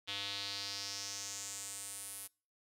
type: tone with band-pass filter sweep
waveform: square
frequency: 100 Hz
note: G2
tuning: 35 cents sharp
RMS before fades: -43 dBFS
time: 0.07-2.28 s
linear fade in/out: 20 ms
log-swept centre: 3400 to 11000 Hz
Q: 3.4
effects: noise-tail reverb RT60 0.4 s tail -26 dB re dry